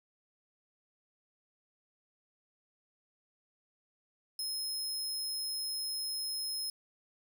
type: tone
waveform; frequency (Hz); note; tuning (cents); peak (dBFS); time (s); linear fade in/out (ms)
sawtooth; 5150; E8; -41; -32; 4.39-6.7; 2
effects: none